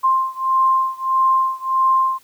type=beating tone pair; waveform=sine; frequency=1052 / 1053.6 Hz; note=C6 / C6; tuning=+9 / +12 cents; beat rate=1.6 Hz; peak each=-17 / -18 dBFS; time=0.03-2.19 s; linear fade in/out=20 ms; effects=white hiss -53 dBFS RMS until 2.23 s